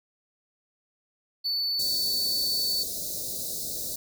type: tone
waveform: triangle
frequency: 4486 Hz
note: C#8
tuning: 20 cents sharp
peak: -24 dBFS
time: 1.44-2.84 s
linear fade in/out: 20 ms
type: band-stop noise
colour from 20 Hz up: white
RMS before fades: -33 dBFS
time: 1.79-3.96 s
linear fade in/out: 5 ms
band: 680 to 3800 Hz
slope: 96 dB/octave
effects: none